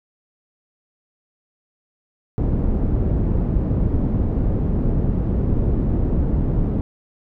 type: low-pass noise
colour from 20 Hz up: pink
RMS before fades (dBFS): -19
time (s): 2.38-6.81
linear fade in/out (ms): 0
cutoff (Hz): 290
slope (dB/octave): 12
effects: none